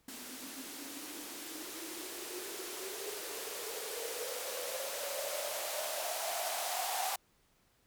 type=noise with band-pass filter sweep; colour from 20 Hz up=violet; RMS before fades=-40 dBFS; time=0.08-7.16 s; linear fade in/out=5 ms; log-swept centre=250 to 770 Hz; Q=9.5; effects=pink hiss -71 dBFS RMS until 7.86 s